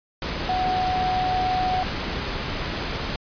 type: tone in noise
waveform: sine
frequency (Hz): 740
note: F#5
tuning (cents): 0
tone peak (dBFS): -21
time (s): 0.49-1.83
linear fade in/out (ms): 2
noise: pink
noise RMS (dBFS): -28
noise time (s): 0.22-3.16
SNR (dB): +4
effects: resampled to 11025 Hz

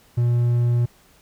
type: tone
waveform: triangle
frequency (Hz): 120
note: B2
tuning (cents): -49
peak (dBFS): -14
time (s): 0.17-0.86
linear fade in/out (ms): 10
effects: pink hiss -55 dBFS RMS until 1.21 s

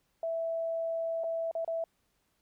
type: tone with dropouts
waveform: sine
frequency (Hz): 659.3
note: E5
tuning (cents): 0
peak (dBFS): -30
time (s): 0.23-1.84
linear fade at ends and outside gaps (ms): 2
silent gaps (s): 1.237-1.241 / 1.513-1.551 / 1.647-1.677
effects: pink hiss -75 dBFS RMS until 2.41 s

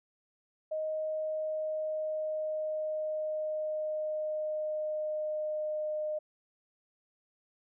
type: tone with pitch glide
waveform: sine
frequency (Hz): 624 to 611.2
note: D#5 to D#5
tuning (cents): +5 to -31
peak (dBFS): -31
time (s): 0.71-6.19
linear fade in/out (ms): 10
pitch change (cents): -36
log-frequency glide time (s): 0.9-6.07
effects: none

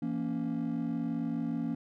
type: chord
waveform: triangle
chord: A# diminished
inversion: second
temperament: just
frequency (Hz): 167.82 / 233.1 / 279.7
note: E3 / A#3 / C#4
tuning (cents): +31 / 0 / +16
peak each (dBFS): -34 / -31 / -32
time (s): 0.02-1.75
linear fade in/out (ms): 5
effects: tanh soft clip ceiling -23 dBFS

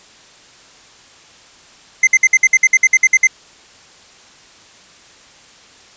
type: tone bursts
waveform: square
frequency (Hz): 2073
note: C7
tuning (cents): -17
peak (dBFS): -7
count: 13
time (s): 2.03-3.272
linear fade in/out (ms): 5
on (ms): 42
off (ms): 58
effects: white hiss -44 dBFS RMS until 5.96 s + resampled to 16000 Hz

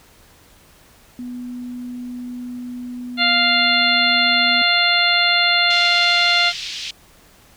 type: tone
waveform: sine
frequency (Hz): 246.4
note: B3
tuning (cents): -4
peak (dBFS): -27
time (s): 1.19-4.62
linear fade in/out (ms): 0
type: harmonic tone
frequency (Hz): 698.5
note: F5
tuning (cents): 0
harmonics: 1 / 2 / 3 / 4 / 5 / 6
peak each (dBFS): -23 / -21 / -19 / -21 / -20 / -20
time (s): 3.17-6.53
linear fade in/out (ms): 50
type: band-pass noise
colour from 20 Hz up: pink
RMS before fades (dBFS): -29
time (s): 5.7-6.91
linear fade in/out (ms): 5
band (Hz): 2800 to 5000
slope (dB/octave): 24
effects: pink hiss -50 dBFS RMS until 7.56 s

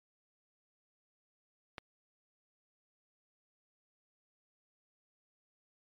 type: click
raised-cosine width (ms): 0.3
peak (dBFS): -25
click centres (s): 1.782
effects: MP3 64 kbps

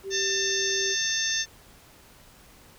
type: tone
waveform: sine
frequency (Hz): 389.1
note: G4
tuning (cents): -13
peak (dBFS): -31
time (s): 0.03-0.96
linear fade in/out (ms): 50
type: harmonic tone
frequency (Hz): 895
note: A5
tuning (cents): +29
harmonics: 2 / 3 / 4 / 5 / 6 / 7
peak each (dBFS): -30 / -38 / -31 / -37 / -31 / -29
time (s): 0.1-1.46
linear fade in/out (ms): 50
effects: pink hiss -53 dBFS RMS until 2.78 s

